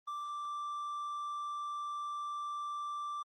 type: tone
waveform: triangle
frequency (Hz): 1174.7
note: D6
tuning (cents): 0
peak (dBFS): -35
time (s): 0.07-3.23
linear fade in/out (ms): 10
effects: Opus 24 kbps